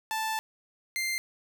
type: tone pair in turn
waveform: sawtooth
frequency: 880 / 2093 Hz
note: A5 / C7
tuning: 0 / 0 cents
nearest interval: octave + minor third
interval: 1500 cents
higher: second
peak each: -25 dBFS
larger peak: neither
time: 0.11-0.39 / 0.96-1.18 s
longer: first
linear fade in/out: 0 ms
effects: none